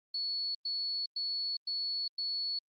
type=tone bursts; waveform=sine; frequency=4407 Hz; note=C#8; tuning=11 cents flat; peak=-32 dBFS; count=5; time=0.14-2.59 s; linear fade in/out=5 ms; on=410 ms; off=100 ms; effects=Opus 32 kbps